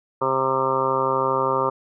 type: harmonic tone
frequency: 132.5 Hz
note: C3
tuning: 22 cents sharp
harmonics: 1 / 2 / 3 / 4 / 5 / 6 / 7 / 8 / 9 / 10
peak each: -34 / -34 / -26 / -25 / -35 / -36 / -25 / -29 / -24 / -35 dBFS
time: 0.21-1.7 s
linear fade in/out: 10 ms
effects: none